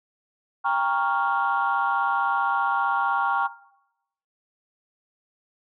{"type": "chord", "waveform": "sine", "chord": "G half-diminished seventh", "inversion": "none", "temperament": "equal with one note detuned", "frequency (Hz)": [796.8, 932.3, 1108.7, 1396.9], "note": ["G5", "Bb5", "Db6", "F6"], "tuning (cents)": [28, 0, 0, 0], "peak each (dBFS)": [-25, -25, -25, -26], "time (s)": [0.64, 3.48], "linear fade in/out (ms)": 20, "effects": ["noise-tail reverb RT60 0.8 s tail -17 dB re dry", "tanh soft clip ceiling -13 dBFS"]}